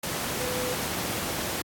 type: tone in noise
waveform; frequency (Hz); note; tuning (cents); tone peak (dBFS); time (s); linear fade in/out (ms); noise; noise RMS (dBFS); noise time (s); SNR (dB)
sine; 501; B4; +25; -31; 0.4-0.74; 5; pink; -30; 0.03-1.62; -4
effects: high-pass 100 Hz 12 dB/octave + AAC 64 kbps